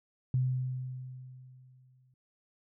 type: tone with exponential decay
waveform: sine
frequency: 128.2 Hz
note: C3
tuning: 35 cents flat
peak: -24 dBFS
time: 0.34-2.14 s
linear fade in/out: 2 ms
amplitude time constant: 390 ms
effects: none

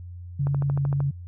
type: tone with vibrato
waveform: sine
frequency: 140 Hz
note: C#3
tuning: 18 cents sharp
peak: -21 dBFS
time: 0.39-1.11 s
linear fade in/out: 10 ms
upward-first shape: sine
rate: 8.4 Hz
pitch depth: 9 cents each way
type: click train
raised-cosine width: 1 ms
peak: -20 dBFS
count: 8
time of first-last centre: 0.47-1.004 s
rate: 13.1 Hz
effects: added 88 Hz sine -36 dBFS peak until 1.27 s

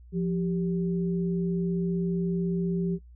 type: tone pair together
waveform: sine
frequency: 174.61 / 392 Hz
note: F3 / G4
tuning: 0 / 0 cents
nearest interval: octave + major second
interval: 1400 cents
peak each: -25 / -32 dBFS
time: 0.12-2.99 s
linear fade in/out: 50 ms
effects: noise-tail reverb RT60 0.1 s tail -20 dB re dry + added 60 Hz sine -47 dBFS peak until 3.15 s

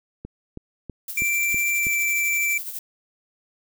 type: click train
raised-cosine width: 3 ms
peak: -21 dBFS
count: 6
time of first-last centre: 0.25-1.868 s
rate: 3.09 Hz
type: noise with tremolo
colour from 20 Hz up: violet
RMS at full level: -30 dBFS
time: 1.08-2.79 s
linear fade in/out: 2 ms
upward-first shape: triangle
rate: 12 Hz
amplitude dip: 65%
type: tone with pitch glide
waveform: square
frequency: 2349 to 2334 Hz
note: D7 to D7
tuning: 0 to -11 cents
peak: -21 dBFS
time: 1.17-2.58 s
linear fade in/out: 5 ms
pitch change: -11 cents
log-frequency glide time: 1.76-1.91 s
effects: none

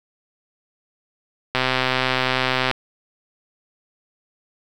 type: click train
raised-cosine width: 0.3 ms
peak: -3 dBFS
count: 151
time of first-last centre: 1.55-2.713 s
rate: 129 Hz
effects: 7-bit

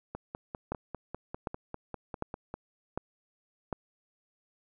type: two click trains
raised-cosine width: 1 ms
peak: -18 / -23 dBFS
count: 5 / 13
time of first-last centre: 0.72-3.728 / 0.15-2.54 s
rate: 1.33 / 5.02 Hz
effects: none

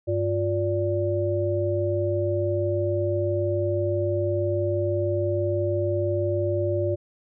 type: tone cluster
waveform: sine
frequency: 99.3 / 353.2 / 581 Hz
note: G2 / F4 / D5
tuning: +23 / +20 / -19 cents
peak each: -26 dBFS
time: 0.07-6.96 s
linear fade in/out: 20 ms
effects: none

